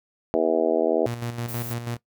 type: harmonic tone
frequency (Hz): 81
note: E2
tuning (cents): -30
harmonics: 3 / 4 / 5 / 6 / 7 / 8 / 9 / 10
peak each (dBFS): -31 / -26 / -26 / -24 / -30 / -24 / -34 / -37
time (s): 0.34-1.06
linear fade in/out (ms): 0
type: tone with tremolo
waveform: sawtooth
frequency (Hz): 118.7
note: A#2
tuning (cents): +32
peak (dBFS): -23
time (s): 1.06-1.97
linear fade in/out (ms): 5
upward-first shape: square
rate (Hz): 6.2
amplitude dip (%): 55
type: noise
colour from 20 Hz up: violet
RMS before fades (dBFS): -36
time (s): 1.48-1.74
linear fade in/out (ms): 10
effects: noise-tail reverb RT60 0.1 s tail -18 dB re dry

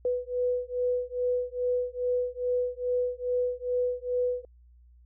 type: beating tone pair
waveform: sine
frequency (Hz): 493.9 / 496.3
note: B4 / B4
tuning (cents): 0 / +8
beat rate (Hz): 2.4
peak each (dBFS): -29 / -29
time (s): 0.05-4.45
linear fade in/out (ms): 2
effects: added 60 Hz sine -53 dBFS peak until 5.05 s

